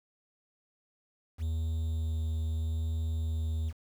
triangle tone with vibrato, 80 Hz, D#2, 49 cents sharp, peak -27 dBFS, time 1.38-3.73 s, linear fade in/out 50 ms, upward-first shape sine, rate 0.78 Hz, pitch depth 9 cents each way, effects 9-bit

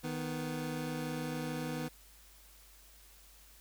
25% pulse tone pair together, 155.9 / 247.3 Hz, D#3 / B3, +4 / +3 cents, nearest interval minor sixth, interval 799 cents, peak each -35 / -35 dBFS, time 0.03-1.89 s, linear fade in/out 20 ms, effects added 50 Hz sine -60 dBFS peak until 3.6 s + white hiss -60 dBFS RMS until 3.6 s

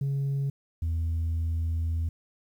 sine tone pair in turn, 138.59 / 82.14 Hz, C#3 / E2, 0 / -6 cents, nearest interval major sixth, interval 906 cents, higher first, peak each -23 dBFS, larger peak neither, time 0.01-0.5 / 0.82-2.09 s, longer second, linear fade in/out 5 ms, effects tanh soft clip ceiling -24 dBFS + 10-bit

